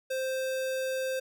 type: tone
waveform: square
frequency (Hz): 523.3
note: C5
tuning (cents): 0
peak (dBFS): -30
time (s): 0.1-1.2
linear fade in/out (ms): 10
effects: none